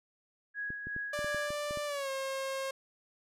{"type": "tone with tremolo", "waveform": "sine", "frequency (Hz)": 1661.2, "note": "G#6", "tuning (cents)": 0, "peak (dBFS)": -34, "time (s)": [0.54, 1.51], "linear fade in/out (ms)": 50, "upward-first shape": "sine", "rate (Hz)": 2.8, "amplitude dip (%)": 45}
{"type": "clicks", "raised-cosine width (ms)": 3, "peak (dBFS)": -31, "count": 9, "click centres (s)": [0.704, 0.87, 0.964, 1.191, 1.245, 1.346, 1.505, 1.709, 1.773]}
{"type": "tone with pitch glide", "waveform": "sawtooth", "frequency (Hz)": [589, 537], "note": ["D5", "C5"], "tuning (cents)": [5, 45], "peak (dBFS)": -30, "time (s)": [1.13, 2.71], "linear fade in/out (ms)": 5, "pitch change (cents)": -160, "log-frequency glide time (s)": [1.86, 2.1]}
{"effects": ["low-pass 12000 Hz 12 dB/octave"]}